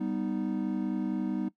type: chord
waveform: triangle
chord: G augmented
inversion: none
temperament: equal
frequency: 196 / 246.9 / 311.1 Hz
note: G3 / B3 / D#4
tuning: 0 / 0 / 0 cents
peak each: -31 dBFS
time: 0-1.49 s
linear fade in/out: 10 ms
effects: noise-tail reverb RT60 0.1 s tail -18 dB re dry